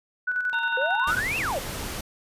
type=tone with tremolo; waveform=sine; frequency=1484 Hz; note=F#6; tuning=5 cents sharp; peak=-22 dBFS; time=0.27-1.2 s; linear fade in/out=10 ms; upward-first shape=square; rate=11 Hz; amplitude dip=45%
type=harmonic tone; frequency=922 Hz; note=A#5; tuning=19 cents flat; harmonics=1 / 3 / 4; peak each=-31 / -36 / -37 dBFS; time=0.53-1.11 s; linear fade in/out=0 ms
type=exponential two-way sweep; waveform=sine; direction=up then down; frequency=490.9 to 2794 to 490.9 Hz; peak=-25 dBFS; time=0.77-1.59 s; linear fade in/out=5 ms; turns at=1.38 s
type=noise; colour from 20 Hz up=pink; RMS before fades=-33 dBFS; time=1.07-2.01 s; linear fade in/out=5 ms
effects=resampled to 32000 Hz